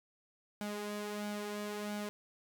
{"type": "tone with flanger", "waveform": "sawtooth", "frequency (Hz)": 207.7, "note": "G#3", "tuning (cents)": 0, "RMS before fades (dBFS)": -40, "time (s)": [0.61, 2.09], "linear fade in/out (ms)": 0, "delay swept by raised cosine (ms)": [1.3, 3.1], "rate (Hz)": 1.5, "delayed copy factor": 0.55, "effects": []}